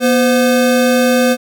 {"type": "tone pair together", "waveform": "square", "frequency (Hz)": [241.4, 513], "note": ["B3", "C5"], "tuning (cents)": [-39, -34], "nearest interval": "octave + minor second", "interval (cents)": 1305, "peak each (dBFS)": -13, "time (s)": [0, 1.37], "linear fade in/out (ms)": 50, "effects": []}